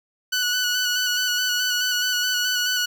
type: tone with vibrato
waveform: 15% pulse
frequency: 1480 Hz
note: F#6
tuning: in tune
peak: -14 dBFS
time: 0.32-2.86 s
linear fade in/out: 10 ms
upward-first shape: square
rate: 4.7 Hz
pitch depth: 19 cents each way
effects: none